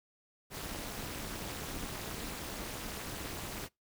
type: noise with amplitude modulation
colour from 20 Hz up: pink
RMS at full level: -37 dBFS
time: 0.5-3.69 s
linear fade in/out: 50 ms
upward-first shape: sine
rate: 247 Hz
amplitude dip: 100%
effects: noise-tail reverb RT60 0.2 s tail -25 dB re dry